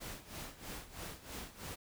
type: noise with tremolo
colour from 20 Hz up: pink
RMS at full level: -44 dBFS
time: 0-1.76 s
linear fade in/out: 20 ms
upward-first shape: sine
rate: 3.1 Hz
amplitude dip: 80%
effects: none